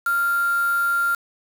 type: tone with quantisation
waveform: sine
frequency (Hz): 1391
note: F6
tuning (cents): -7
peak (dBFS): -18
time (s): 0.06-1.15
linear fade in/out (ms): 5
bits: 5
effects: none